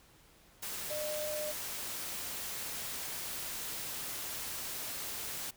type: tone in noise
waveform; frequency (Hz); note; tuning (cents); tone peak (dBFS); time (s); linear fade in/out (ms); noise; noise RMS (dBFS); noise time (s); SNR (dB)
sine; 605; D#5; -49; -36; 0.9-1.52; 10; white; -40; 0.62-5.51; +1
effects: pink hiss -62 dBFS RMS until 5.56 s